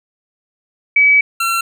sine / 25% pulse tone pair in turn, 2283 / 1357.5 Hz, D7 / F6, -50 / -50 cents, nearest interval major sixth, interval 900 cents, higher first, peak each -7 / -11 dBFS, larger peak first, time 0.96-1.21 / 1.4-1.61 s, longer first, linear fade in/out 5 ms, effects none

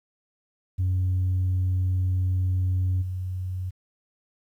sine tone with level steps, 92.2 Hz, F#2, 6 cents flat, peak -19 / -27 dBFS, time 0.78-3.71 s, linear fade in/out 20 ms, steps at 3.01 s, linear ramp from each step 20 ms, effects tanh soft clip ceiling -19 dBFS + 10-bit

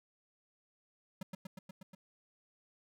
square tone with echo, 187.8 Hz, F#3, 26 cents sharp, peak -39 dBFS, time 1.21-1.23 s, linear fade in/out 5 ms, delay 120 ms, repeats 6, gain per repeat -2 dB, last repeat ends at 1.95 s, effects none

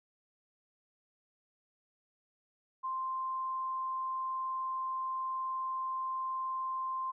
sine tone, 1046.5 Hz, C6, in tune, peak -33 dBFS, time 2.83-7.12 s, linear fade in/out 20 ms, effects none

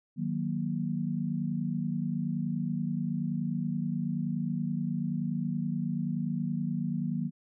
sine chord, D# minor, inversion none, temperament equal with one note detuned, 155.56 / 185 / 236.6 Hz, D#3 / F#3 / A#3, 0 / 0 / +26 cents, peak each -33 dBFS, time 0.16-7.31 s, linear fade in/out 50 ms, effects none

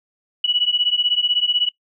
sine beating tone pair, 2933 / 2949 Hz, F#7 / F#7, -16 / -6 cents, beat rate 16 Hz, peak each -19 dBFS, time 0.44-1.69 s, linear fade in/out 5 ms, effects noise-tail reverb RT60 0.1 s tail -21 dB re dry

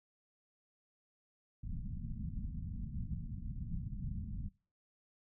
pink low-pass noise, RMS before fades -41 dBFS, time 1.63-4.49 s, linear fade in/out 10 ms, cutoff 220 Hz, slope 48 dB/octave, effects noise-tail reverb RT60 0.4 s tail -24 dB re dry

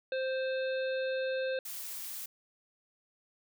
harmonic tone, 523.3 Hz, C5, in tune, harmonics 1 / 3 / 5 / 7 / 8, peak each -31 / -40 / -45 / -47 / -50 dBFS, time 0.12-1.59 s, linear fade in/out 2 ms
blue noise, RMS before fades -41 dBFS, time 1.65-2.26 s, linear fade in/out 5 ms
effects none

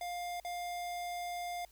square tone with dropouts, 704 Hz, F5, 14 cents sharp, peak -38 dBFS, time 0.01-1.65 s, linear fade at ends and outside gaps 2 ms, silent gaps 0.4-0.448 s, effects added 50 Hz sine -63 dBFS peak until 1.71 s + white hiss -66 dBFS RMS until 1.71 s

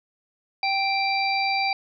harmonic tone, 784 Hz, G5, in tune, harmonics 1 / 3 / 5 / 6, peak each -24 / -25 / -37 / -29 dBFS, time 0.63-1.73 s, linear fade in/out 2 ms, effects none

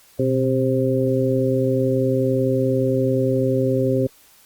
harmonic tone with a mistuned harmonic, 131.5 Hz, C3, 9 cents sharp, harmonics 1 / 2 / 3 / 4, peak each -22 / -22 / -22 / -22 dBFS, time 0.19-4.07 s, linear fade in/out 5 ms, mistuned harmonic 1, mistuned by -83 cents, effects white hiss -52 dBFS RMS until 4.45 s + Opus 48 kbps

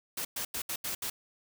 white noise bursts at uneven times, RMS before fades -35 dBFS, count 6, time 0.17-0.25 / 0.36-0.45 / 0.54-0.62 / 0.69-0.76 / 0.84-0.95 / 1.02-1.1 s, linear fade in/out 5 ms, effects none

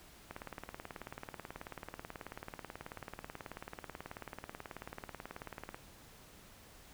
click train, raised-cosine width 0.5 ms, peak -28 dBFS, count 101, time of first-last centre 0.31-5.745 s, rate 18.4 Hz, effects pink hiss -58 dBFS RMS until 6.93 s

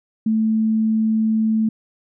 sine tone, 220 Hz, A3, in tune, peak -15 dBFS, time 0.26-1.69 s, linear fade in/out 5 ms, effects none

